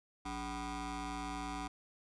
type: ring-modulated tone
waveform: 20% pulse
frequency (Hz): 233.8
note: A#3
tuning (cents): +5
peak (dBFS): -31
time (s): 0.25-1.68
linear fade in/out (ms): 10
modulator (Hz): 522
effects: resampled to 22050 Hz